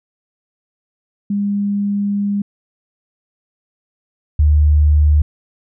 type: tone pair in turn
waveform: sine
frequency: 202.4 / 74.99 Hz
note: G#3 / D2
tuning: -44 / +37 cents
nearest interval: octave + perfect fourth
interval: 1719 cents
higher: first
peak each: -15 / -8 dBFS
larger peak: second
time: 1.3-2.42 / 4.39-5.22 s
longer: first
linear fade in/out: 5 ms
effects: none